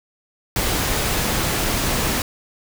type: noise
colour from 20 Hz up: pink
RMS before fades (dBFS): -21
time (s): 0.56-2.22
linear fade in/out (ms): 2
effects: none